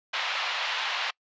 white band-pass noise, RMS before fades -30 dBFS, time 0.13-1.11 s, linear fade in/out 10 ms, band 700 to 3700 Hz, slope 24 dB/octave, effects noise-tail reverb RT60 0.1 s tail -26 dB re dry + resampled to 16000 Hz

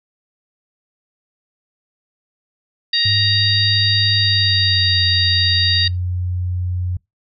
harmonic tone, 937 Hz, A#5, 9 cents sharp, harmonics 2 / 3 / 4 / 5, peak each -23 / -25 / -17 / -18 dBFS, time 2.93-5.88 s, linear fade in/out 5 ms
sine tone with pitch glide, 101 to 89.98 Hz, G#2 to F#2, -48 to -48 cents, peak -18 dBFS, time 3.05-6.97 s, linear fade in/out 5 ms, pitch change -200 cents, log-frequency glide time 4.14-5.04 s
effects noise-tail reverb RT60 0.2 s tail -26 dB re dry

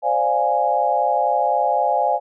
sine chord, D half-diminished seventh, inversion third, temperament equal, 523.3 / 587.3 / 698.5 / 830.6 Hz, C5 / D5 / F5 / Ab5, 0 / 0 / 0 / 0 cents, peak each -24 / -23 / -21 / -19 dBFS, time 0.02-2.2 s, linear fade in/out 50 ms, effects none

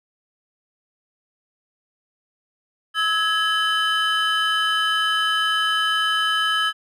triangle tone cluster, 1294 / 1668 / 3046 Hz, E6 / G#6 / F#7, -32 / +7 / +50 cents, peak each -21 dBFS, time 2.94-6.73 s, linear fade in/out 50 ms, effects none

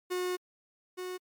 45% pulse tone pair in turn, 362.7 / 365.9 Hz, F#4 / F#4, -34 / -19 cents, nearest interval unison, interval 15 cents, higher second, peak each -30 / -36 dBFS, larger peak first, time 0.1-0.37 / 0.97-1.18 s, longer first, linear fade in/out 20 ms, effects MP3 96 kbps

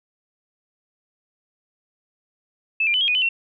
sine tone with pitch steps, 2619 / 2389 / 3009 / 3250 / 2477 / 3022 / 2721 Hz, E7 / D7 / F#7 / G#7 / D#7 / F#7 / F7, -12 / +29 / +28 / -38 / -8 / +36 / -46 cents, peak -17 dBFS, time 2.8-3.29 s, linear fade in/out 5 ms, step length 70 ms, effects none

